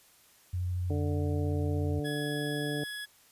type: tone with vibrato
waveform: sine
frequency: 90 Hz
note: F#2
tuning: 47 cents flat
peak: -29 dBFS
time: 0.53-2 s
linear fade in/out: 10 ms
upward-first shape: sine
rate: 13 Hz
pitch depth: 14 cents each way
type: harmonic tone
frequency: 146.9 Hz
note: D3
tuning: 1 cent sharp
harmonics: 1 / 2 / 3 / 4 / 5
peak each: -35 / -35 / -37 / -42 / -46 dBFS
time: 0.9-2.84 s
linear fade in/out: 2 ms
type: tone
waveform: 25% pulse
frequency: 1683 Hz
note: G#6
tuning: 23 cents sharp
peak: -33 dBFS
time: 2.04-3.06 s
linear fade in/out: 20 ms
effects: white hiss -61 dBFS RMS until 3.31 s + resampled to 32000 Hz